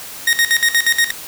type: tone with tremolo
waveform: sawtooth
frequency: 1864.7 Hz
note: A#6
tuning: in tune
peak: -7 dBFS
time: 0.27-1.11 s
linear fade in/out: 5 ms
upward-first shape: square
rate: 8.4 Hz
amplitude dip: 80%
effects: white hiss -32 dBFS RMS until 1.27 s